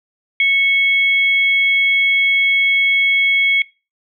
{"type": "tone pair together", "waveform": "sine", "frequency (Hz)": [2205, 3304], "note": ["C#7", "G#7"], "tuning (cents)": [-10, -10], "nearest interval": "perfect fifth", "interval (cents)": 700, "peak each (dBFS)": [-11, -21], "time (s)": [0.4, 3.62], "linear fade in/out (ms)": 2, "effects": ["noise-tail reverb RT60 0.3 s tail -23 dB re dry"]}